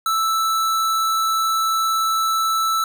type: tone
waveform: square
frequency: 1318.5 Hz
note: E6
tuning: in tune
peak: -18 dBFS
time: 0.06-2.84 s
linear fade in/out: 2 ms
effects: none